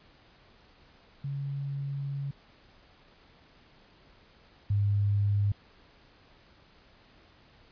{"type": "tone pair in turn", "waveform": "sine", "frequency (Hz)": [139.6, 101.51], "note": ["C#3", "G#2"], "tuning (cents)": [13, -39], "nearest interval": "tritone", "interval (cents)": 552, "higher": "first", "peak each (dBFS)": [-31, -23], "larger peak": "second", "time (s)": [[1.24, 2.31], [4.7, 5.52]], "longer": "first", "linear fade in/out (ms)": 5, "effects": ["pink hiss -59 dBFS RMS until 7.71 s", "resampled to 11025 Hz"]}